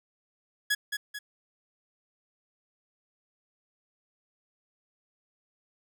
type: tone with echo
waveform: sawtooth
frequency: 1678 Hz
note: G#6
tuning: 17 cents sharp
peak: -20 dBFS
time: 0.7-0.75 s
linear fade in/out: 10 ms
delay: 220 ms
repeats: 2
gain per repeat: -6 dB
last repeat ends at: 1.19 s
effects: none